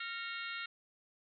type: harmonic tone with a mistuned harmonic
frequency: 462.7 Hz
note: A#4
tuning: 13 cents flat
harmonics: 3 / 4 / 5 / 6 / 7 / 8 / 9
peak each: -43 / -47 / -46 / -47 / -52 / -49 / -52 dBFS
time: 0-0.66 s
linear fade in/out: 5 ms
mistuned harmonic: 5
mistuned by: -87 cents
effects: none